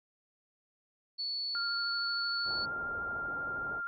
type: tone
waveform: sine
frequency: 4435 Hz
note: C#8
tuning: in tune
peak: -33 dBFS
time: 1.18-2.66 s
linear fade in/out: 20 ms
type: tone with vibrato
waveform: sine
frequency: 1396.9 Hz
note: F6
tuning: in tune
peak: -34 dBFS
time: 1.55-3.87 s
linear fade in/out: 0 ms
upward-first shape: triangle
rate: 13 Hz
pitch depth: 18 cents each way
type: low-pass noise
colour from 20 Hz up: white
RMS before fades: -47 dBFS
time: 2.44-3.82 s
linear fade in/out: 50 ms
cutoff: 900 Hz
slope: 24 dB/octave
effects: none